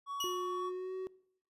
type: tone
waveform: triangle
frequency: 1123 Hz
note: C#6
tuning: 22 cents sharp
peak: -35 dBFS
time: 0.06-0.72 s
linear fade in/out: 50 ms
type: tone with exponential decay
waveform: 30% pulse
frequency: 2909 Hz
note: F#7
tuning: 30 cents flat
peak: -30 dBFS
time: 0.2-0.61 s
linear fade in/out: 5 ms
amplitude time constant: 89 ms
type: tone with pitch glide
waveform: triangle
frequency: 360 to 374.9 Hz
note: F#4 to F#4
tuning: -47 to +23 cents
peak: -35 dBFS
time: 0.24-1.07 s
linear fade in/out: 0 ms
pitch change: +70 cents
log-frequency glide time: 0.58-0.94 s
effects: noise-tail reverb RT60 0.7 s tail -22 dB re dry + resampled to 32000 Hz